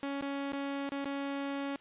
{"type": "tone with dropouts", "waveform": "sawtooth", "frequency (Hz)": 278.8, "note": "C#4", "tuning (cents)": 10, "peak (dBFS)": -30, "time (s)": [0.03, 1.76], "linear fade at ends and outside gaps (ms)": 0, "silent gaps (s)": [[0.211, 0.223], [0.521, 0.532], [0.892, 0.92], [1.044, 1.056]], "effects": ["white hiss -58 dBFS RMS until 1.8 s", "resampled to 8000 Hz"]}